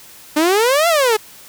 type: exponential two-way sweep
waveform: sawtooth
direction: up then down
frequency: 293.7 to 698 to 415.1 Hz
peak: -8 dBFS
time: 0.36-1.17 s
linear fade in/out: 10 ms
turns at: 0.88 s
effects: white hiss -41 dBFS RMS until 1.48 s